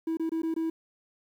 triangle tone with dropouts, 325 Hz, E4, 24 cents flat, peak -24 dBFS, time 0.07-0.7 s, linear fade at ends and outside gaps 5 ms, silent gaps 0.171-0.196 / 0.294-0.318 / 0.42-0.432 / 0.541-0.563 s, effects tanh soft clip ceiling -20 dBFS + 10-bit

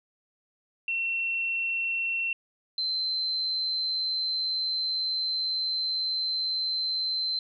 sine tone pair in turn, 2714 / 4091 Hz, E7 / C8, +50 / -40 cents, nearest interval perfect fifth, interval 710 cents, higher second, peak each -26 dBFS, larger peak neither, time 0.88-2.33 / 2.78-7.39 s, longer second, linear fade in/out 2 ms, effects none

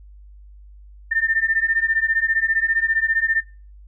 sine beating tone pair, 1792 / 1807 Hz, A6 / A6, +31 / +46 cents, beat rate 15 Hz, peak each -20 dBFS, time 1.11-3.41 s, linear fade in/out 10 ms, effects noise-tail reverb RT60 0.4 s tail -25 dB re dry + added 50 Hz sine -41 dBFS peak until 3.87 s

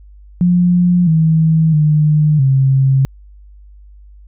sine tone with pitch steps, 177.1 / 160 / 151.7 / 134.4 Hz, F3 / D#3 / D#3 / C3, +24 / +49 / -44 / +47 cents, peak -8 dBFS, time 0.41-3.05 s, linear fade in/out 0 ms, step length 660 ms, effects added 50 Hz sine -37 dBFS peak until 4.27 s

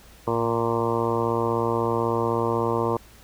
harmonic tone with a mistuned harmonic, 116.1 Hz, A#2, 7 cents flat, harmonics 1 / 2 / 3 / 4 / 5 / 6 / 7 / 8 / 9 / 10, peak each -30 / -31 / -28 / -26 / -32 / -36 / -36 / -30 / -30 / -36 dBFS, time 0.27-2.97 s, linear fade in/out 5 ms, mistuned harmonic 1, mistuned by -43 cents, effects added 56 Hz sine -51 dBFS peak until 3.23 s + pink hiss -51 dBFS RMS until 3.23 s

